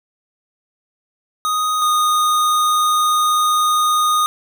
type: tone pair in turn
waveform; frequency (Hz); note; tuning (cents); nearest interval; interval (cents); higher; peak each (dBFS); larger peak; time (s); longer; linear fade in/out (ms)
square; 1246 / 1233.1; D#6 / D#6; +2 / -16; unison; 18; first; -17 / -14; second; 1.45-1.82 / 1.82-4.26; second; 0
effects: none